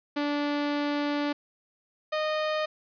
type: tone pair in turn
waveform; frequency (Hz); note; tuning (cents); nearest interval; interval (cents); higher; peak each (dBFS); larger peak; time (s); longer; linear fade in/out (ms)
sawtooth; 291 / 616.6; D4 / D#5; -16 / -16; octave + minor second; 1300; second; -22; neither; 0.16-1.33 / 2.12-2.66; first; 10
effects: resampled to 11025 Hz + 9-bit